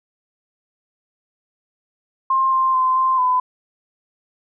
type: tone with pitch steps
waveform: sine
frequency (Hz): 1059 / 1050 / 1034 / 1045 / 1007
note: C6 / C6 / C6 / C6 / B5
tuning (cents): +21 / +6 / -21 / -2 / +33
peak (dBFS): -14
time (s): 2.3-3.4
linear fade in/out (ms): 5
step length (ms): 220
effects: none